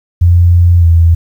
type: tone with pitch glide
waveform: sine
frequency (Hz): 87 to 83.55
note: F2 to E2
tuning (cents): -6 to +24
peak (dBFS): -3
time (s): 0.21-1.15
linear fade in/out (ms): 10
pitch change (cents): -70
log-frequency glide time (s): 0.79-0.85
effects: 7-bit